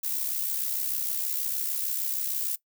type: noise with amplitude modulation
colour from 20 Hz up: violet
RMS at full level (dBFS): -27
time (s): 0.03-2.56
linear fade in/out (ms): 10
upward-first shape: sine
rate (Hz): 66.5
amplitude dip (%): 55
effects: noise-tail reverb RT60 0.1 s tail -20 dB re dry